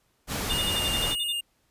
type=noise; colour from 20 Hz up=pink; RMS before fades=-30 dBFS; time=0.27-1.16 s; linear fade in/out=50 ms
type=tone bursts; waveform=sine; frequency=3576 Hz; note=A7; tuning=27 cents sharp; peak=-28 dBFS; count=10; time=0.49-1.326 s; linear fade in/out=10 ms; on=44 ms; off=44 ms
type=tone with vibrato; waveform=square; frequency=2841 Hz; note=F7; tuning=29 cents sharp; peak=-28 dBFS; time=0.5-1.41 s; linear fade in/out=10 ms; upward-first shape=sine; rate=1.9 Hz; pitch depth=12 cents each way
effects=pink hiss -69 dBFS RMS until 1.7 s + resampled to 32000 Hz